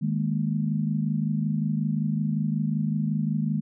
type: chord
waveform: sine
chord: D# suspended fourth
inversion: none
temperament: equal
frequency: 155.56 / 207.7 / 233.1 Hz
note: D#3 / G#3 / A#3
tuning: 0 / 0 / 0 cents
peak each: -26 / -27 / -30 dBFS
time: 0.01-3.61 s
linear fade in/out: 20 ms
effects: none